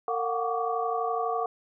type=tone cluster; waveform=sine; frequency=456.4 / 718 / 750 / 1125 / 1185 Hz; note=A#4 / F5 / F#5 / C#6 / D6; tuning=-37 / +48 / +23 / +25 / +15 cents; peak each=-31 / -30 / -35 / -33 / -35 dBFS; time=0.08-1.46 s; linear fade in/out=2 ms; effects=none